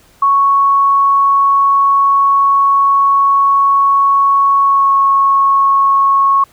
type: tone with pitch glide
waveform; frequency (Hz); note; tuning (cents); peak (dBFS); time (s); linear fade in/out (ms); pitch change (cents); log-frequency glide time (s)
sine; 1108.7 to 1099.8; C#6 to C#6; 0 to -14; -7; 0.22-6.44; 5; -14; 4.62-4.92
effects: pink hiss -48 dBFS RMS until 6.52 s